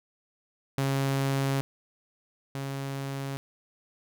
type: tone pair in turn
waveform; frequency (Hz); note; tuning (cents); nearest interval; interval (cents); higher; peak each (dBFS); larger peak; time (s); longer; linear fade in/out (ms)
sawtooth; 136.6 / 137.22; C#3 / C#3; -25 / -17; unison; 8; second; -21 / -28; first; 0.78-1.61 / 2.55-3.37; first; 0
effects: none